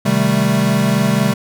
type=chord; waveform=square; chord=A half-diminished seventh; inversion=first; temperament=equal; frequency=130.81 / 155.56 / 196 / 220 Hz; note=C3 / Eb3 / G3 / A3; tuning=0 / 0 / 0 / 0 cents; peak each=-20 / -21 / -17 / -19 dBFS; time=0.05-1.34 s; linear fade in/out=10 ms; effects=none